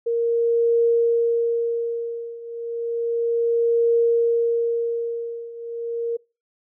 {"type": "tone with tremolo", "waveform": "sine", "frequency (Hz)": 466.2, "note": "A#4", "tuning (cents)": 0, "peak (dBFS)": -14, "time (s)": [0.06, 6.17], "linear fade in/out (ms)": 10, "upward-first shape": "triangle", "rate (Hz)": 0.32, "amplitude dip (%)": 90, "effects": ["noise-tail reverb RT60 0.3 s tail -25 dB re dry"]}